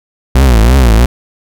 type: tone with vibrato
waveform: 40% pulse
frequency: 60.5 Hz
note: B1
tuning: 35 cents flat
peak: -3 dBFS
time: 0.35-1.06 s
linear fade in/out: 5 ms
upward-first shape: triangle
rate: 3 Hz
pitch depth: 240 cents each way
effects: none